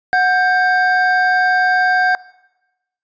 triangle tone pair together, 735 / 1577.8 Hz, F#5 / G6, -12 / +11 cents, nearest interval octave + minor second, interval 1323 cents, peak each -12 dBFS, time 0.13-2.15 s, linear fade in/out 0 ms, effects noise-tail reverb RT60 1.0 s tail -22 dB re dry + resampled to 16000 Hz

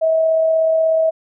sine tone with amplitude modulation, 644 Hz, E5, 41 cents flat, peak -11 dBFS, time 0.01-1.11 s, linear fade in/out 20 ms, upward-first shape sine, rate 36.5 Hz, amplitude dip 25%, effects none

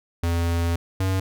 square tone pair in turn, 84.8 / 94.81 Hz, E2 / F#2, +50 / +43 cents, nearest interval major second, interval 193 cents, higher second, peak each -21 dBFS, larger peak neither, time 0.23-0.76 / 1-1.2 s, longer first, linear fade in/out 5 ms, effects none

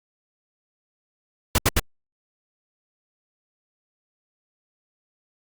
pink noise bursts, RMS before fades -18 dBFS, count 3, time 1.55-1.796 s, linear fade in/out 2 ms, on 32 ms, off 75 ms, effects Opus 48 kbps

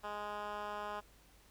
10% pulse tone with band-pass filter, 207.7 Hz, G#3, in tune, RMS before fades -42 dBFS, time 0.03-1.01 s, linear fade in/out 20 ms, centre 1100 Hz, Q 1, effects added 50 Hz sine -64 dBFS peak until 1.5 s + pink hiss -65 dBFS RMS until 1.5 s

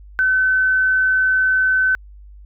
sine tone, 1521 Hz, F#6, 47 cents sharp, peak -13 dBFS, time 0.19-1.95 s, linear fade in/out 0 ms, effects added 50 Hz sine -38 dBFS peak until 2.45 s

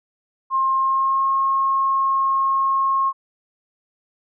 sine tone with pitch glide, 1064 to 1080.1 Hz, C6 to C#6, +29 to -45 cents, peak -16 dBFS, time 0.5-3.13 s, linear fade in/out 50 ms, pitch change +26 cents, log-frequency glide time 0.76-1.3 s, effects none

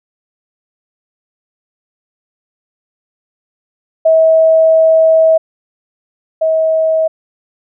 sine tone pair in turn, 644 / 639.9 Hz, E5 / D#5, -41 / +48 cents, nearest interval unison, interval 11 cents, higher first, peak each -5 / -9 dBFS, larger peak first, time 4.05-5.38 / 6.41-7.08 s, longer first, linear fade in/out 10 ms, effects none

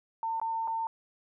sine tone with dropouts, 903 Hz, A5, 45 cents sharp, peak -29 dBFS, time 0.23-0.87 s, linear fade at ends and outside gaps 1 ms, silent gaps 0.399-0.415 / 0.675-0.679 s, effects none

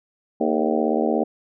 harmonic tone with a mistuned harmonic, 77 Hz, D#2, 17 cents flat, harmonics 3 / 4 / 5 / 6 / 7 / 8 / 9 / 10, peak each -24 / -25 / -26 / -27 / -27 / -28 / -29 / -29 dBFS, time 0.4-1.24 s, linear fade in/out 10 ms, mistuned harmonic 5, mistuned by +72 cents, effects none

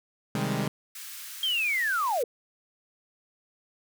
sawtooth chord, Ab major seventh, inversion first, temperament equal, 130.81 / 155.56 / 196 / 207.7 Hz, C3 / Eb3 / G3 / Ab3, 0 / 0 / 0 / 0 cents, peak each -28 dBFS, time 0.35-0.68 s, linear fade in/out 2 ms
white high-pass noise, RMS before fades -41 dBFS, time 0.95-2.23 s, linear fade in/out 5 ms, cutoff 1300 Hz, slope 24 dB/octave
sine linear sweep, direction down, 3232 to 438.1 Hz, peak -24 dBFS, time 1.43-2.24 s, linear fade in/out 2 ms
effects none

